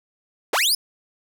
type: linear sweep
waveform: sawtooth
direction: up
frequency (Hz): 274.8 to 5350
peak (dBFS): -14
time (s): 0.53-0.75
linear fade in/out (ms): 5
effects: none